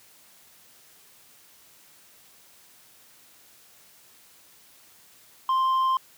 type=tone with tanh clipping; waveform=sine; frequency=1048 Hz; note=C6; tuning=2 cents sharp; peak=-21 dBFS; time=5.49-5.97 s; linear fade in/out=2 ms; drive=4 dB; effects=white hiss -55 dBFS RMS until 6.17 s + high-pass 60 Hz 12 dB/octave